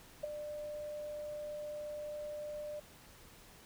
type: tone with ADSR envelope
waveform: sine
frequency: 597 Hz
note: D5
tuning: 28 cents sharp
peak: -31 dBFS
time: 0.23-2.8 s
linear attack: 11 ms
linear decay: 9 ms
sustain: -9 dB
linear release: 8 ms
effects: pink hiss -58 dBFS RMS until 3.65 s